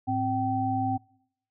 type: tone cluster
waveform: sine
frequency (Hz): 107.7 / 261.9 / 772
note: A2 / C4 / G5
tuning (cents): -37 / +2 / -27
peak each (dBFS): -31 / -29 / -27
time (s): 0.07-0.98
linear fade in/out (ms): 20
effects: noise-tail reverb RT60 0.7 s tail -24 dB re dry